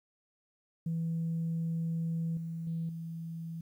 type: tone with level steps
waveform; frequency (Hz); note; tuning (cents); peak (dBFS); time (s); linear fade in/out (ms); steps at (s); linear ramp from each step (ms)
sine; 164.81; E3; 0; -29 / -35 / -31 / -37; 0.86-3.61; 5; 2.37 / 2.67 / 2.89; 2
effects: tanh soft clip ceiling -27 dBFS + 11-bit